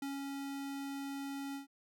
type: tone with ADSR envelope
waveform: square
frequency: 277.2 Hz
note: C#4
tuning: in tune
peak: -38 dBFS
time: 0.02-1.67 s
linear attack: 4 ms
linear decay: 180 ms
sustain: -2 dB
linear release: 120 ms
effects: none